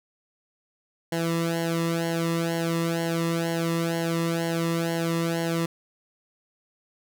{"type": "tone with flanger", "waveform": "sawtooth", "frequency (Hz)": 166.7, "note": "E3", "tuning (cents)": 20, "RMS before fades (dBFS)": -26, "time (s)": [1.12, 5.66], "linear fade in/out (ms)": 5, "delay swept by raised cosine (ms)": [0.81, 1.31], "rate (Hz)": 2.1, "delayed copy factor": -1, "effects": []}